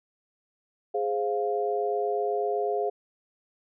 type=chord; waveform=sine; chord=F minor; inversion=first; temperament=equal; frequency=415.3 / 523.3 / 698.5 Hz; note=Ab4 / C5 / F5; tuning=0 / 0 / 0 cents; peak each=-27 / -33 / -29 dBFS; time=0.94-2.9 s; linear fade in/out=10 ms; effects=none